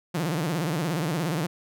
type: tone with vibrato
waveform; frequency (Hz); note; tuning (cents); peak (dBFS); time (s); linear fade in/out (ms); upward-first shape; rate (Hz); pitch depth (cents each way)
sawtooth; 161.9; E3; -31; -21; 0.14-1.47; 10; sine; 17; 200
effects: none